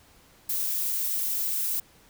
violet noise, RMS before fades -28 dBFS, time 0.49-1.8 s, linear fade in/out 5 ms, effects pink hiss -57 dBFS RMS until 2.09 s

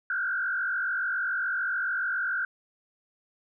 sine tone with frequency modulation, 1495 Hz, F#6, 17 cents sharp, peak -26 dBFS, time 0.1-2.45 s, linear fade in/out 2 ms, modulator 47 Hz, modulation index 1.9, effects none

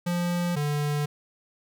square tone pair in turn, 174.9 / 147.07 Hz, F3 / D3, +3 / +3 cents, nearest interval minor third, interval 300 cents, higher first, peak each -25 dBFS, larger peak neither, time 0.06-0.56 / 0.56-1.06 s, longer neither, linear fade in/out 10 ms, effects none

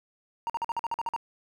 triangle tone bursts, 929 Hz, A#5, 6 cents flat, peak -25 dBFS, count 10, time 0.47-1.163 s, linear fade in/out 0 ms, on 27 ms, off 47 ms, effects none

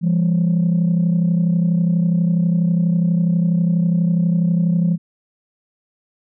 sine tone pair together, 170 / 202.2 Hz, F3 / G#3, -46 / -46 cents, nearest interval minor third, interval 300 cents, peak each -13 / -19 dBFS, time 0.01-4.98 s, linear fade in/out 50 ms, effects tanh soft clip ceiling -10 dBFS

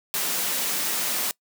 white high-pass noise, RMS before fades -26 dBFS, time 0.14-1.31 s, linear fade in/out 0 ms, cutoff 150 Hz, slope 48 dB/octave, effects noise-tail reverb RT60 0.1 s tail -23 dB re dry

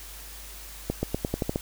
accelerating click train, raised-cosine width 2 ms, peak -12 dBFS, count 8, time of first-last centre 0.9-1.559 s, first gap 130 ms, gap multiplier 0.89, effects added 50 Hz sine -44 dBFS peak until 1.61 s + white hiss -44 dBFS RMS until 1.61 s

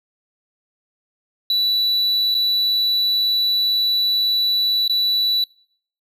triangle tone with dropouts, 3951 Hz, B7, in tune, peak -14 dBFS, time 1.5-5.44 s, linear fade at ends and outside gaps 2 ms, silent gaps 2.344-2.349 / 4.879-4.896 s, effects noise-tail reverb RT60 0.6 s tail -25 dB re dry

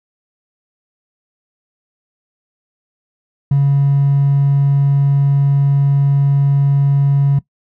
triangle tone with hard clipping, 140 Hz, C#3, 18 cents sharp, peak -9 dBFS, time 3.51-7.39 s, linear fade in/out 5 ms, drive 3 dB, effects noise-tail reverb RT60 0.1 s tail -19 dB re dry

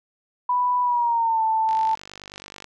sine tone with pitch glide, 987.8 to 885.1 Hz, B5 to A5, 0 to +10 cents, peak -18 dBFS, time 0.49-1.95 s, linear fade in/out 5 ms, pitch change -190 cents, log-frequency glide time 0.82-1.43 s
click train, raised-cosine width 0.2 ms, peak -21 dBFS, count 48, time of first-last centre 1.69-2.643 s, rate 49.3 Hz
effects none

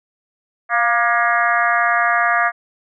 harmonic tone with a mistuned harmonic, 237.4 Hz, A#3, 32 cents sharp, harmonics 3 / 4 / 5 / 6 / 7 / 8 / 9, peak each -19 / -30 / -19 / -23 / -19 / -23 / -27 dBFS, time 0.69-2.52 s, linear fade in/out 50 ms, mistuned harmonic 3, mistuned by -31 cents, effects none

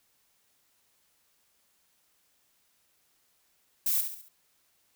violet noise with echo, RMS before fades -27 dBFS, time 3.86-4.01 s, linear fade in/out 5 ms, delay 69 ms, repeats 4, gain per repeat -7 dB, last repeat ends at 4.286 s, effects white hiss -70 dBFS RMS until 4.95 s

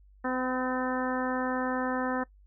harmonic tone with a mistuned harmonic, 255.8 Hz, C4, 39 cents flat, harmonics 1 / 2 / 3 / 4 / 5 / 6 / 7, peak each -31 / -34 / -36 / -37 / -38 / -39 / -39 dBFS, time 0.24-2.24 s, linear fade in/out 10 ms, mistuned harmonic 4, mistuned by -18 cents, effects noise-tail reverb RT60 0.1 s tail -21 dB re dry + added 49 Hz sine -54 dBFS peak until 2.46 s

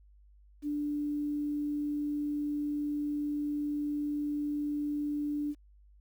sine tone with quantisation, 293.7 Hz, D4, in tune, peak -30 dBFS, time 0.62-5.55 s, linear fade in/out 50 ms, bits 10, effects added 50 Hz sine -56 dBFS peak until 6 s

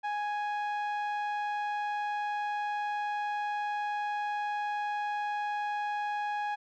sawtooth tone with low-pass filter, 830.6 Hz, G#5, in tune, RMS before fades -33 dBFS, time 0.03-6.56 s, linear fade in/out 20 ms, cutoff 1900 Hz, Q 0.68, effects none

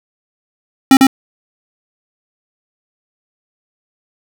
square tone with echo, 267.1 Hz, C4, 36 cents sharp, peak -3 dBFS, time 0.91-0.97 s, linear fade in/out 2 ms, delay 99 ms, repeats 1, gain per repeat -2 dB, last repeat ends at 1.069 s, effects none

